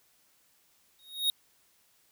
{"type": "tone with exponential growth", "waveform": "square", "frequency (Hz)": 3752, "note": "A#7", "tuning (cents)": 11, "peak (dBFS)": -22, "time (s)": [0.99, 1.3], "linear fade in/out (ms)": 1, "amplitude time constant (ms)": 66, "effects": ["white hiss -67 dBFS RMS until 2.11 s"]}